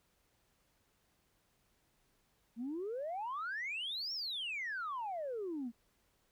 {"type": "exponential two-way sweep", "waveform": "sine", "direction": "up then down", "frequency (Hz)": [219.9, 5588, 221.4], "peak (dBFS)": -36, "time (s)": [2.56, 5.72], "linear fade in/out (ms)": 50, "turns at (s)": 4.13, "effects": ["tanh soft clip ceiling -34 dBFS", "pink hiss -75 dBFS RMS until 6.31 s"]}